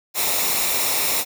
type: noise with comb filter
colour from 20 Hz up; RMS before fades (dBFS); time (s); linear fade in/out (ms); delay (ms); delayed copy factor
white; -21; 0.14-1.25; 50; 0.64; -0.55
effects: none